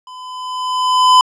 square tone with level ramp, 1011 Hz, B5, 40 cents sharp, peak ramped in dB -33 to -5 dBFS, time 0.07-1.21 s, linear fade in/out 2 ms, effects low-pass 6000 Hz 12 dB/octave

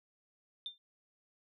sine tone with exponential decay, 3591 Hz, A7, 35 cents sharp, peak -34 dBFS, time 0.66-0.78 s, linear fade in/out 1 ms, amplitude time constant 26 ms, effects noise-tail reverb RT60 0.1 s tail -21 dB re dry + tanh soft clip ceiling -31 dBFS

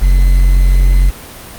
triangle tone with quantisation, 45.3 Hz, F#1, 36 cents flat, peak -3 dBFS, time 0.01-1.11 s, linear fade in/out 20 ms, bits 5, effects pink hiss -31 dBFS RMS until 1.58 s + Opus 32 kbps

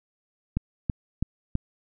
click train, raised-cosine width 5 ms, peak -12 dBFS, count 4, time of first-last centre 0.57-1.554 s, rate 3.05 Hz, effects none

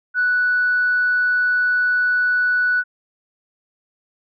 sine tone, 1480 Hz, F#6, in tune, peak -14 dBFS, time 0.14-2.84 s, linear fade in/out 50 ms, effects tanh soft clip ceiling -10 dBFS

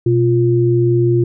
sine tone pair together, 123.43 / 349.1 Hz, B2 / F4, -1 / -1 cents, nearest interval octave + tritone, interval 1800 cents, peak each -13 / -13 dBFS, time 0.06-1.24 s, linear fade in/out 5 ms, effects none

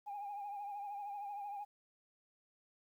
sine tone with vibrato, 813 Hz, G#5, 37 cents flat, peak -40 dBFS, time 0.06-1.65 s, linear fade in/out 20 ms, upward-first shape triangle, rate 13 Hz, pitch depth 60 cents each way, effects tanh soft clip ceiling -38 dBFS + 12-bit

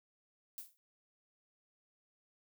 violet noise with exponential decay, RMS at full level -42 dBFS, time 0.58-0.77 s, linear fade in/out 0 ms, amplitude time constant 41 ms, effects none

